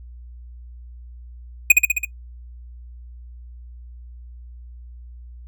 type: tone with echo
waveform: square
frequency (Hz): 2478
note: D#7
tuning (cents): -8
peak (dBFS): -5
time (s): 1.7-1.72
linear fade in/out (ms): 5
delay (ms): 66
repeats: 5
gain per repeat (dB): -3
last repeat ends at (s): 2.05
effects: noise-tail reverb RT60 0.1 s tail -21 dB re dry + added 60 Hz sine -37 dBFS peak until 5.47 s